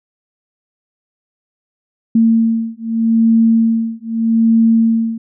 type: beating tone pair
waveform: sine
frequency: 226.3 / 227.11 Hz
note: A3 / A#3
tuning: +49 / -45 cents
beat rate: 0.81 Hz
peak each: -13 dBFS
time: 2.15-5.18 s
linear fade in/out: 5 ms
effects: none